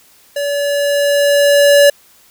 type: tone with level ramp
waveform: square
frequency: 572 Hz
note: D5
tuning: 46 cents flat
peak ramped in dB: -17 to -5 dBFS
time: 0.36-1.9 s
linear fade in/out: 5 ms
effects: white hiss -48 dBFS RMS until 2.3 s